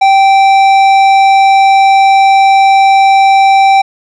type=tone with tanh clipping; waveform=triangle; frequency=780 Hz; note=G5; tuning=9 cents flat; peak=-5 dBFS; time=0.01-3.82 s; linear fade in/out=10 ms; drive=16 dB; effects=none